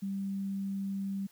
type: tone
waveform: sine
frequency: 196 Hz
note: G3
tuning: in tune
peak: -32 dBFS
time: 0.02-1.27 s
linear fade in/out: 10 ms
effects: white hiss -63 dBFS RMS until 1.31 s